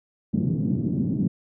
pink band-pass noise, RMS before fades -24 dBFS, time 0.33-1.28 s, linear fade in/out 5 ms, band 140 to 260 Hz, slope 24 dB/octave, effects none

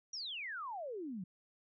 sine exponential sweep, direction down, 5860 to 171.1 Hz, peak -40 dBFS, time 0.13-1.24 s, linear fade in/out 5 ms, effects none

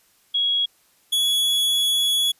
sine / 45% pulse tone pair in turn, 3322 / 3376 Hz, G#7 / G#7, 0 / +28 cents, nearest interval unison, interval 28 cents, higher second, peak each -18 dBFS, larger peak neither, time 0.34-0.66 / 1.12-2.32 s, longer second, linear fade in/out 10 ms, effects white hiss -60 dBFS RMS until 2.39 s + resampled to 32000 Hz

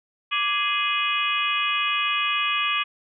harmonic tone with a mistuned harmonic, 416.6 Hz, G#4, 5 cents sharp, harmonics 3 / 4 / 5 / 6 / 7 / 8, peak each -26 / -33 / -32 / -25 / -28 / -32 dBFS, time 0.31-2.84 s, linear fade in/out 20 ms, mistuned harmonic 3, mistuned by -110 cents, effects none

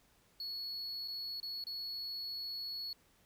triangle tone with dropouts, 4377 Hz, C#8, 23 cents flat, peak -38 dBFS, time 0.4-2.93 s, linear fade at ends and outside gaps 2 ms, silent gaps 1.077-1.081 / 1.401-1.429 / 1.64-1.668 s, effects pink hiss -69 dBFS RMS until 3.25 s

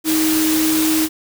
sine tone in noise, 315.1 Hz, D#4, 22 cents sharp, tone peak -15 dBFS, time 0.04-1.09 s, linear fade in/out 50 ms, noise white, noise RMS -21 dBFS, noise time 0.04-1.09 s, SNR +3 dB, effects none

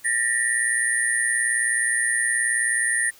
sine tone cluster, 1790 / 1909 / 9260 Hz, A6 / A#6 / D9, +29 / +41 / -25 cents, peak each -24 dBFS, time 0.04-3.11 s, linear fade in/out 20 ms, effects white hiss -51 dBFS RMS until 3.19 s

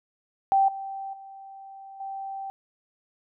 sine tone with level steps, 780 Hz, G5, 9 cents flat, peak -17 / -32 / -41 / -32 dBFS, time 0.52-2.5 s, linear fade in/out 0 ms, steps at 0.68 / 1.13 / 2 s, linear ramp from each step 5 ms, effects none

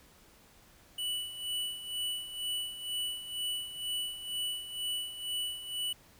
square tone with tremolo, 2960 Hz, F#7, in tune, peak -32 dBFS, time 0.98-5.93 s, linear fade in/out 5 ms, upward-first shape sine, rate 2.1 Hz, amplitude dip 70%, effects pink hiss -60 dBFS RMS until 6.19 s

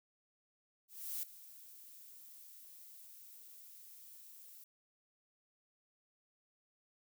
violet noise with ADSR envelope, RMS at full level -39 dBFS, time 0.88-4.64 s, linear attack 350 ms, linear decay 4 ms, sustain -17 dB, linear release 3 ms, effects none

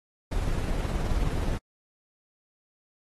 brown noise with tremolo, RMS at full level -26 dBFS, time 0.31-1.58 s, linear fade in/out 10 ms, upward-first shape sine, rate 19 Hz, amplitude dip 30%, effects AAC 32 kbps

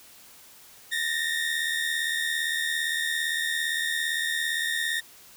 30% pulse tone pair together, 1787.1 / 1864.7 Hz, A6 / A#6, +26 / 0 cents, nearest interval minor second, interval 74 cents, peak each -27 / -25 dBFS, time 0.91-5.01 s, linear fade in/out 20 ms, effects white hiss -51 dBFS RMS until 5.36 s

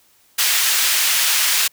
pink high-pass noise, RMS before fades -17 dBFS, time 0.38-1.68 s, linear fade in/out 10 ms, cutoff 2100 Hz, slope 12 dB/octave, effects white hiss -56 dBFS RMS until 1.72 s

